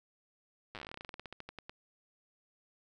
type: slowing click train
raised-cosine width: 0.3 ms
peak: -28 dBFS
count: 25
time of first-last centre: 0.75-1.695 s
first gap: 8 ms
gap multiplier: 1.12
effects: none